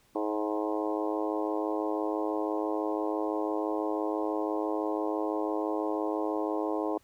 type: harmonic tone with a mistuned harmonic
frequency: 106 Hz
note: G#2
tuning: 36 cents sharp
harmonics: 3 / 4 / 5 / 6 / 7 / 8 / 9 / 10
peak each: -32 / -34 / -36 / -38 / -39 / -40 / -41 / -42 dBFS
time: 0.15-6.98 s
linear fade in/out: 5 ms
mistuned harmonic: 7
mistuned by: -20 cents
effects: pink hiss -65 dBFS RMS until 7.03 s